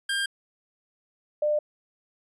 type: tone pair in turn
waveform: 25% pulse / sine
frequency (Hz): 1600 / 599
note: G6 / D5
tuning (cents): +35 / +34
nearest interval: octave + perfect fourth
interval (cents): 1701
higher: first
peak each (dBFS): -21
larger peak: neither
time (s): 0.09-0.26 / 1.42-1.59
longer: neither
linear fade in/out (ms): 5
effects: resampled to 24000 Hz